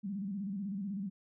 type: tone with vibrato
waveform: sine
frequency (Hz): 197.5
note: G3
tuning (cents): +13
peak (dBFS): -35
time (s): 0.03-1.1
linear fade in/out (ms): 20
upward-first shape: square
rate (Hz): 16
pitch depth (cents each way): 91
effects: none